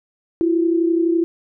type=tone pair together; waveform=sine; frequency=333.2 / 365.1 Hz; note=E4 / F#4; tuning=+19 / -23 cents; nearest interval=major second; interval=158 cents; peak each=-15 / -22 dBFS; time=0.41-1.24 s; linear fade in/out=0 ms; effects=none